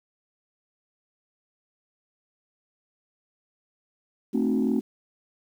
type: chord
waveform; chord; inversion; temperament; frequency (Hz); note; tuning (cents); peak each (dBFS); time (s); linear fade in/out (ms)
sine; A diminished seventh; none; equal with one note detuned; 220 / 261.6 / 305.4 / 370; A3 / C4 / Eb4 / Gb4; 0 / 0 / -32 / 0; -24 / -24 / -29 / -29; 4.33-4.81; 20
effects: tanh soft clip ceiling -15 dBFS + 9-bit